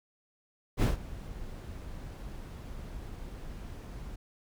brown noise with ADSR envelope, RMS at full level -22 dBFS, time 0.77-4.16 s, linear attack 56 ms, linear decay 140 ms, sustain -20 dB, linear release 9 ms, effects none

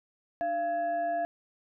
sine tone with frequency modulation, 687 Hz, F5, 29 cents flat, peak -27 dBFS, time 0.41-1.25 s, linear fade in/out 0 ms, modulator 988 Hz, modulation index 0.38, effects none

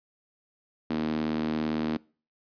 sawtooth tone with high-pass filter, 77.78 Hz, D#2, in tune, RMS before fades -29 dBFS, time 0.9-1.97 s, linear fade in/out 0 ms, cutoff 250 Hz, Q 3.7, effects noise-tail reverb RT60 0.4 s tail -24 dB re dry + resampled to 11025 Hz

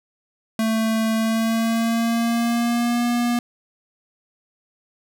square tone with pitch glide, 222.3 to 239.6 Hz, A3 to A#3, +18 to +48 cents, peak -19 dBFS, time 0.59-3.39 s, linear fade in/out 2 ms, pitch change +130 cents, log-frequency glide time 1.15-3.05 s, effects none

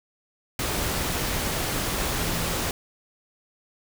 sine tone in noise, 167 Hz, E3, 23 cents sharp, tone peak -34 dBFS, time 2.17-2.55 s, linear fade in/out 2 ms, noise pink, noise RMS -27 dBFS, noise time 0.59-2.71 s, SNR -10 dB, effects none

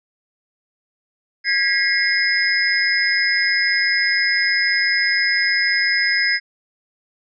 sine tone cluster, 1640 / 1944 / 2133 / 5070 Hz, G#6 / B6 / C7 / D#8, -22 / -28 / +33 / +32 cents, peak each -21 dBFS, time 1.44-6.4 s, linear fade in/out 50 ms, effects none

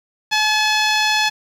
10% pulse tone with low-pass filter, 857 Hz, A5, 46 cents flat, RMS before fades -17 dBFS, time 0.31-1.3 s, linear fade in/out 20 ms, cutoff 7000 Hz, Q 0.73, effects 7-bit

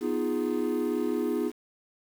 triangle chord, F half-diminished seventh, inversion second, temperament equal, 246.9 / 311.1 / 349.2 / 415.3 Hz, Cb4 / Eb4 / F4 / Ab4, 0 / 0 / 0 / 0 cents, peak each -29 dBFS, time 0-1.52 s, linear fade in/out 50 ms, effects tanh soft clip ceiling -14 dBFS + 8-bit

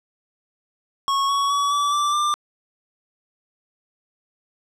square tone with pitch steps, 1100 / 1117.3 / 1134.9 / 1152.7 / 1170.8 / 1189.2 Hz, C#6 / C#6 / C#6 / D6 / D6 / D6, -14 / +13 / +40 / -33 / -6 / +21 cents, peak -19 dBFS, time 1.08-2.34 s, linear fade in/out 0 ms, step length 210 ms, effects low-pass 8000 Hz 12 dB/octave

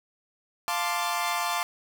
sawtooth chord, D minor seventh, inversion first, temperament equal, 698.5 / 880 / 1046.5 / 1174.7 Hz, F5 / A5 / C6 / D6, 0 / 0 / 0 / 0 cents, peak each -28 dBFS, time 0.68-1.63 s, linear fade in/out 0 ms, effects none

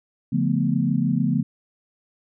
sine chord, B half-diminished seventh, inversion first, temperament equal with one note detuned, 143.06 / 174.61 / 220 / 246.9 Hz, D3 / F3 / A3 / B3, -45 / 0 / 0 / 0 cents, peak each -24 dBFS, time 0.32-1.43 s, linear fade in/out 10 ms, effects none

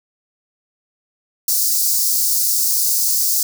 white high-pass noise, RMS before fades -17 dBFS, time 1.48-3.43 s, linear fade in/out 2 ms, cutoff 4600 Hz, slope 48 dB/octave, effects none

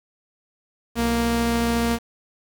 sawtooth tone pair together, 61.78 / 233.1 Hz, B1 / A#3, +1 / 0 cents, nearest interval octave + major seventh, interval 2299 cents, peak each -24 / -16 dBFS, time 0.95-1.99 s, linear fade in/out 50 ms, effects 7-bit

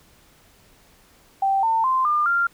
sine tone with pitch steps, 780 / 901.2 / 1041.2 / 1202.9 / 1389.8 Hz, G5 / A5 / C6 / D6 / F6, -9 / +41 / -9 / +41 / -9 cents, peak -17 dBFS, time 1.42-2.47 s, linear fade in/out 5 ms, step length 210 ms, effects pink hiss -55 dBFS RMS until 2.53 s

